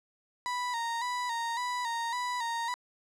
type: tone with vibrato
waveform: 35% pulse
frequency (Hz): 957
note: A#5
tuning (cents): +45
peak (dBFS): -29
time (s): 0.46-2.74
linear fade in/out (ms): 0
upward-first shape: square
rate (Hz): 1.8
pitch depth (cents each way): 53
effects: low-pass 8000 Hz 12 dB/octave